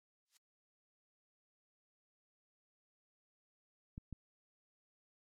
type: noise with exponential growth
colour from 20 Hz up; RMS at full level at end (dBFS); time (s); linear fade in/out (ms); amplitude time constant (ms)
violet; -48; 0.25-0.37; 1; 26
type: clicks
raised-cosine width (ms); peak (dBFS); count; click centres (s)
5; -33; 2; 3.979 / 4.127
effects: low-pass 5000 Hz 12 dB/octave + AAC 64 kbps